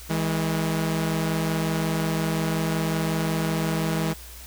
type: tone pair together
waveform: sawtooth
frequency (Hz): 161.54 / 207.1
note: E3 / G#3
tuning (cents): -35 / -5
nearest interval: major third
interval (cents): 430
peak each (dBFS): -20 / -25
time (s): 0.09-4.14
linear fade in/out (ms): 20
effects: added 60 Hz sine -42 dBFS peak until 4.46 s + white hiss -44 dBFS RMS until 4.46 s